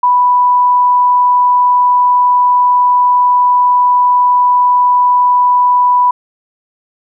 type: tone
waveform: sine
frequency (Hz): 987.8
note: B5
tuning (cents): 0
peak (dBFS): -6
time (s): 0.03-6.11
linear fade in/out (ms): 5
effects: none